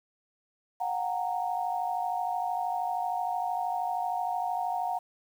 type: tone cluster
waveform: sine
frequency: 725 / 778 / 926 Hz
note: F#5 / G5 / A#5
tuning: -35 / -13 / -12 cents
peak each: -30 / -35 / -34 dBFS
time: 0.8-4.99 s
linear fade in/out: 10 ms
effects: 9-bit